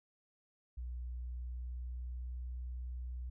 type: tone with pitch glide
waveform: sine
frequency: 61 to 61.85 Hz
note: B1 to B1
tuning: -21 to +3 cents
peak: -38 dBFS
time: 0.77-3.3 s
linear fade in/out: 10 ms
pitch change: +24 cents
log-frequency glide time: 0.9-2.54 s
effects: tanh soft clip ceiling -36 dBFS